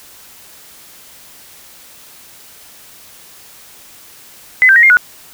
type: tone with pitch steps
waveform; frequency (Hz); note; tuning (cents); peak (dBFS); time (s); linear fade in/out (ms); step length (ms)
sine; 2024 / 1568 / 1883 / 2119 / 1464; B6 / G6 / A#6 / C7 / F#6; +42 / 0 / +17 / +21 / -19; -4; 4.62-4.97; 0; 70
effects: white hiss -40 dBFS RMS until 5.33 s